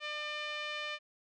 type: tone with low-pass filter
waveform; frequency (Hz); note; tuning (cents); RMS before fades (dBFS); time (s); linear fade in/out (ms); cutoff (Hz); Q
5% pulse; 599; D5; +34; -39; 0-0.99; 50; 2700; 1.6
effects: none